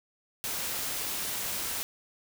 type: noise with amplitude modulation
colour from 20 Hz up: white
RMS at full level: -32 dBFS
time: 0.44-1.83 s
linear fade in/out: 0 ms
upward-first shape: sine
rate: 294 Hz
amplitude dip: 30%
effects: none